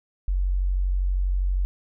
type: tone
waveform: sine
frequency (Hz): 46.25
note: F#1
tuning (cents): 0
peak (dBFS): -20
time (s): 0.28-1.65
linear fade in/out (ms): 0
effects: none